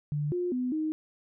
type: tone with pitch steps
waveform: sine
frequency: 147.5 / 355.9 / 251.2 / 311.7 Hz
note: D3 / F4 / B3 / D#4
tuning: +8 / +33 / +30 / +3 cents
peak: -27 dBFS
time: 0.12-0.92 s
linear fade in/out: 0 ms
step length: 200 ms
effects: none